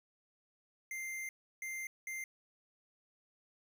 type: tone bursts at uneven times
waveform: square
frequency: 2093 Hz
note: C7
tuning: in tune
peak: -40 dBFS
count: 3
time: 0.91-1.29 / 1.62-1.87 / 2.07-2.24 s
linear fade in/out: 2 ms
effects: none